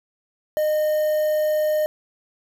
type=tone with quantisation; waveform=triangle; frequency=612 Hz; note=D#5; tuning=29 cents flat; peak=-16 dBFS; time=0.57-1.86 s; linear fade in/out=0 ms; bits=6; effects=none